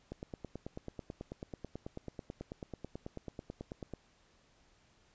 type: click train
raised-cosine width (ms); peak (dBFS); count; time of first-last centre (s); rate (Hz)
2; -28; 36; 0.12-3.937; 9.17
effects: pink hiss -68 dBFS RMS until 5.14 s + resampled to 16000 Hz